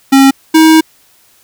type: tone pair in turn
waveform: square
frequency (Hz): 271 / 318.3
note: C#4 / D#4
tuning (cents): -39 / +39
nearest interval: minor third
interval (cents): 278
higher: second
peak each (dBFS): -3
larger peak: neither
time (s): 0.12-0.31 / 0.54-0.81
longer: second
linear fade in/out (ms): 10
effects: white hiss -48 dBFS RMS until 1.43 s